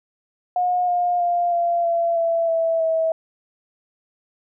sine tone with pitch steps, 720 / 709.3 / 698.7 / 688.3 / 678 / 667.9 / 658 / 648.2 Hz, F#5 / F5 / F5 / F5 / E5 / E5 / E5 / E5, -47 / +27 / +1 / -25 / +49 / +23 / -3 / -29 cents, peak -17 dBFS, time 0.56-3.12 s, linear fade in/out 2 ms, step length 320 ms, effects none

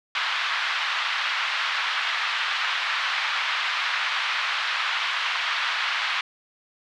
pink band-pass noise, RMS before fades -26 dBFS, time 0.15-6.21 s, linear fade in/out 2 ms, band 1100 to 3800 Hz, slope 24 dB/octave, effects none

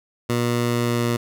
15% pulse tone with pitch glide, 120 to 118.96 Hz, B2 to A#2, -49 to +36 cents, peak -13 dBFS, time 0.29-1.17 s, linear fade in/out 10 ms, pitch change -15 cents, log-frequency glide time 0.65-1.06 s, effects none

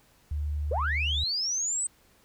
sine tone, 74.2 Hz, D2, 18 cents sharp, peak -27 dBFS, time 0.31-1.24 s, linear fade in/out 5 ms
sine linear sweep, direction up, 431.5 to 8240 Hz, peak -26 dBFS, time 0.71-1.87 s, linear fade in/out 5 ms
effects tanh soft clip ceiling -18 dBFS + pink hiss -62 dBFS RMS until 2.24 s

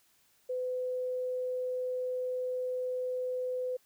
sine tone, 505 Hz, B4, 39 cents sharp, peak -31 dBFS, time 0.49-3.77 s, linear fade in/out 10 ms, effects white hiss -68 dBFS RMS until 3.85 s

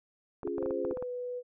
clicks, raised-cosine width 1 ms, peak -26 dBFS, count 10, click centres 0.432 / 0.475 / 0.582 / 0.627 / 0.66 / 0.708 / 0.85 / 0.911 / 0.972 / 1.025 s
sine chord, Db major, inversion none, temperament equal, 277.2 / 349.2 / 415.3 Hz, Db4 / F4 / Ab4, 0 / 0 / 0 cents, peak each -39 / -35 / -35 dBFS, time 0.44-0.94 s, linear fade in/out 10 ms
sine tone with pitch glide, 521 to 493.8 Hz, C5 to B4, -7 to 0 cents, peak -34 dBFS, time 0.57-1.43 s, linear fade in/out 50 ms, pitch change -93 cents, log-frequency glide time 0.78-1.09 s
effects none

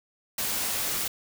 white noise, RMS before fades -29 dBFS, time 0.38-1.08 s, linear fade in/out 5 ms, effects none

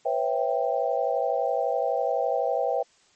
sine chord, C# half-diminished seventh, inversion third, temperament equal with one note detuned, 493.9 / 545.8 / 659.3 / 784 Hz, B4 / C#5 / E5 / G5, 0 / -27 / 0 / 0 cents, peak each -28 dBFS, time 0.05-2.83 s, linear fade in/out 10 ms, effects white hiss -61 dBFS RMS until 3.15 s + MP3 32 kbps

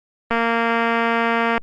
click train, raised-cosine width 0.5 ms, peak -5 dBFS, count 294, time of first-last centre 0.31-1.578 s, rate 231 Hz, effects Opus 32 kbps

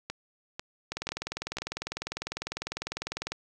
two click trains, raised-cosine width 0.2 ms, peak -17 / -15 dBFS, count 4 / 49, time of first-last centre 0.1-1.585 / 0.92-3.32 s, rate 2.02 / 20 Hz, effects none

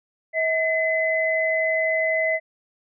sine tone pair together, 641.9 / 2028 Hz, E5 / B6, -46 / +45 cents, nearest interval octave + minor sixth, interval 1991 cents, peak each -22 dBFS, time 0.33-2.4 s, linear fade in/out 50 ms, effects none

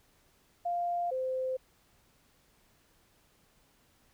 sine tone pair in turn, 698 / 517.8 Hz, F5 / C5, -1 / -18 cents, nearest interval perfect fourth, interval 517 cents, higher first, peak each -29 / -30 dBFS, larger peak first, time 0.65-1.11 / 1.11-1.57 s, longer neither, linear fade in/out 10 ms, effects pink hiss -67 dBFS RMS until 4.13 s

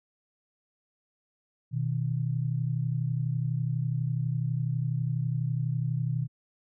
sine tone pair together, 123.47 / 155.56 Hz, B2 / D#3, 0 / 0 cents, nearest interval major third, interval 400 cents, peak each -28 / -30 dBFS, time 1.71-6.28 s, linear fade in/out 50 ms, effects none

